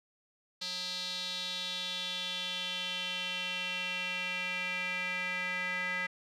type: tone with band-pass filter sweep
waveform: square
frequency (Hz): 181.5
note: F#3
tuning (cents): -33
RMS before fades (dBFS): -36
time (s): 0.61-6.07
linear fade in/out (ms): 10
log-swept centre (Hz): 4300 to 2000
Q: 4.6
effects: none